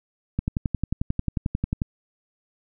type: click train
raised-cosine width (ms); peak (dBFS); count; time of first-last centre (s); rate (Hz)
5; -11; 17; 0.39-1.819; 11.2
effects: none